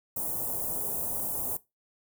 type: band-stop noise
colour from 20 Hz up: white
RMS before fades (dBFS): -32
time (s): 0.16-1.57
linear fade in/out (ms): 5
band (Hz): 850 to 9600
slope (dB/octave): 24
effects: noise-tail reverb RT60 0.2 s tail -18 dB re dry